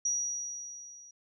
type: tone with level ramp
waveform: sine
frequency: 5780 Hz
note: F#8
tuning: 41 cents flat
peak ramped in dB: -26 to -50 dBFS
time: 0.05-1.11 s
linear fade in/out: 5 ms
effects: none